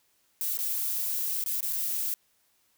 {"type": "noise with dropouts", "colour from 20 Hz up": "violet", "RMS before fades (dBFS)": -30, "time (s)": [0.41, 2.14], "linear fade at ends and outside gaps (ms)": 0, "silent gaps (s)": [[0.572, 0.589], [1.439, 1.462], [1.606, 1.628], [1.727, 1.732]], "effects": ["white hiss -69 dBFS RMS until 2.77 s"]}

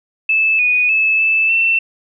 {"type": "tone with pitch steps", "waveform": "sine", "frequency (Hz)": [2621, 2474, 2608, 2630, 2686], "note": ["E7", "D#7", "E7", "E7", "E7"], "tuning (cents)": [-11, -10, -19, -5, 32], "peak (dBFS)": -11, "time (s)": [0.29, 1.79], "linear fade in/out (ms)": 5, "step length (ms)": 300, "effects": []}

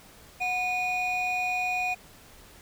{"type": "tone pair together", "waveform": "triangle", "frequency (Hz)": [732, 2462], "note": ["F#5", "D#7"], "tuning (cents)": [-19, -19], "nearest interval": "octave + major sixth", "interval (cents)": 2100, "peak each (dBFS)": [-26, -25], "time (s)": [0.4, 1.95], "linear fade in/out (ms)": 20, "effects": ["tanh soft clip ceiling -21 dBFS", "pink hiss -52 dBFS RMS until 2.61 s"]}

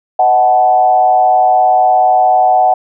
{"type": "tone with frequency modulation", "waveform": "sine", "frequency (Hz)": 746, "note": "F#5", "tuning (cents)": 14, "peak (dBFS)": -6, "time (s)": [0.19, 2.74], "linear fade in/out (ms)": 5, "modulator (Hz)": 117, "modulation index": 0.73, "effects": []}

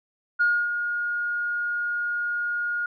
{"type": "tone with ADSR envelope", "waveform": "sine", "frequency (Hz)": 1430, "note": "F6", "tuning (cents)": 41, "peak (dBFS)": -16, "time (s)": [0.39, 2.86], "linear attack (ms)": 21, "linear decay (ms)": 270, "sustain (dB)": -8, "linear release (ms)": 3, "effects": ["tanh soft clip ceiling -12 dBFS"]}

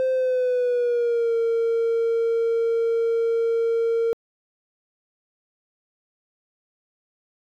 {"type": "tone with pitch glide", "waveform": "triangle", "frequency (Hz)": [519, 459.7], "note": ["C5", "A#4"], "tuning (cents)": [-14, -24], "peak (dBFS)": -16, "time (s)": [0, 4.13], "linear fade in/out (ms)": 0, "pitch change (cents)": -210, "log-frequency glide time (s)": [0.12, 1.35], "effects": ["tanh soft clip ceiling -14 dBFS"]}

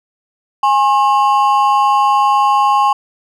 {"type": "ring-modulated tone", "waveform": "triangle", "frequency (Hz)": 951, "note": "A#5", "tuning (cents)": 34, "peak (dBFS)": -4, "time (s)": [0.63, 2.93], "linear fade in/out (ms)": 5, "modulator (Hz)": 125, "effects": []}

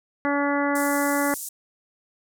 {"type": "harmonic tone", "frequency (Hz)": 284.9, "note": "C#4", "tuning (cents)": 48, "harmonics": [1, 2, 3, 4, 5, 6, 7], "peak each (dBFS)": [-24, -27, -29, -30, -31, -32, -32], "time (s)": [0.25, 1.34], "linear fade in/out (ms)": 0}
{"type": "band-pass noise", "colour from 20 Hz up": "pink", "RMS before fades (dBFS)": -34, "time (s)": [0.75, 1.49], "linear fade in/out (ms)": 5, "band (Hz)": [7100, 14000], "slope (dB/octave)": 24}
{"effects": []}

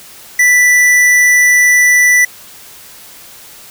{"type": "tone with hard clipping", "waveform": "sine", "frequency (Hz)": 1975.5, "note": "B6", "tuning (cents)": 0, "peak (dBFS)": -7, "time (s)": [0.39, 2.25], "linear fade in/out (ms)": 5, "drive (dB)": 14, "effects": ["white hiss -36 dBFS RMS until 3.7 s"]}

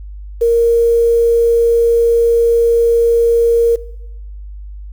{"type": "tone with quantisation", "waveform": "sine", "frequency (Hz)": 466.2, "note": "A#4", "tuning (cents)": 0, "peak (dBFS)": -8, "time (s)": [0.41, 3.76], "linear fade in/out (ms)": 10, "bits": 6, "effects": ["noise-tail reverb RT60 0.9 s tail -20 dB re dry", "added 50 Hz sine -27 dBFS peak until 4.92 s"]}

